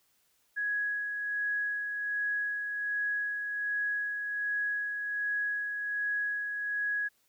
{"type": "tone with tremolo", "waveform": "sine", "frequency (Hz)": 1668, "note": "G#6", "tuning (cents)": 7, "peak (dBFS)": -28, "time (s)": [0.56, 7.09], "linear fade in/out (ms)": 20, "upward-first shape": "sine", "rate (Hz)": 1.3, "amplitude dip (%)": 40, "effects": ["white hiss -71 dBFS RMS until 7.28 s"]}